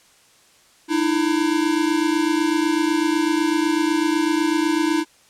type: tone pair together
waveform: square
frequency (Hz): 303.4 / 331.4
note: D#4 / E4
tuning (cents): -44 / +9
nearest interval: major second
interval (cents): 153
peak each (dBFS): -21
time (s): 0.88-5.05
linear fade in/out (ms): 50
effects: white hiss -54 dBFS RMS until 5.29 s + low-pass 9000 Hz 12 dB/octave

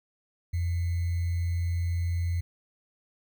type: tone with sample-and-hold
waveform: sine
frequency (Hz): 86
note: F2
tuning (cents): -26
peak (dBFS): -25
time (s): 0.53-2.41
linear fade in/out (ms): 10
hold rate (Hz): 2100
effects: none

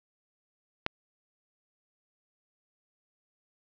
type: click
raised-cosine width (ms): 0.3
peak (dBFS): -11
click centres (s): 0.864
effects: low-pass 5000 Hz 12 dB/octave

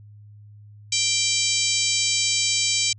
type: harmonic tone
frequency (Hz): 784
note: G5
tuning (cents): 0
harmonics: 3 / 4 / 5 / 6 / 7 / 8 / 9 / 10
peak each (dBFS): -28 / -28 / -28 / -28 / -28 / -28 / -28 / -28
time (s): 0.92-2.93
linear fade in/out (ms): 5
effects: added 104 Hz sine -43 dBFS peak until 2.98 s

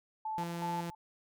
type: tone with tremolo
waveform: sine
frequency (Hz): 872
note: A5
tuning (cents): -16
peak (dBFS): -34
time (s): 0.25-0.95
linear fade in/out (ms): 5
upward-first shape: square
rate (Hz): 2.7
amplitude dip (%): 80
type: tone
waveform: sawtooth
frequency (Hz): 170.2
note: F3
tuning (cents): -44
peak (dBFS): -33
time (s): 0.38-0.9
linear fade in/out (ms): 0
effects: none

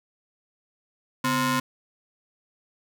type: ring-modulated tone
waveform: sawtooth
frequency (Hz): 392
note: G4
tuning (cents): 0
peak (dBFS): -15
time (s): 1.24-1.6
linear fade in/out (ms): 5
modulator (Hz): 645
effects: none

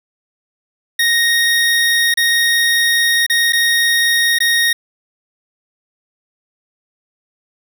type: tone with dropouts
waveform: 25% pulse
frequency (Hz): 1864.7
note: A#6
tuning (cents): 0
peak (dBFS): -8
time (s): 0.99-4.73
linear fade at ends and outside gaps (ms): 5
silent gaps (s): 2.141-2.172 / 3.265-3.298 / 3.524-3.531 / 4.387-4.403
effects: none

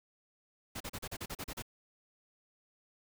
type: noise bursts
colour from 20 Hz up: pink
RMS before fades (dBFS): -41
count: 10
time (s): 0.75-1.624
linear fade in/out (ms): 10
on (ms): 55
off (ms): 36
effects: none

